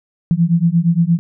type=beating tone pair; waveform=sine; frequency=164.81 / 173.41 Hz; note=E3 / F3; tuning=0 / -12 cents; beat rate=8.6 Hz; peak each=-14 dBFS; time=0.31-1.19 s; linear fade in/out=0 ms; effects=none